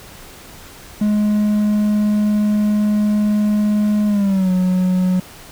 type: tone with pitch glide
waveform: triangle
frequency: 209.7 to 183.61 Hz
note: G#3 to F#3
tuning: +17 to -13 cents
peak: -11 dBFS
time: 1.01-5.2 s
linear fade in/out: 5 ms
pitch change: -230 cents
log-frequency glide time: 4.07-4.51 s
effects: pink hiss -39 dBFS RMS until 5.51 s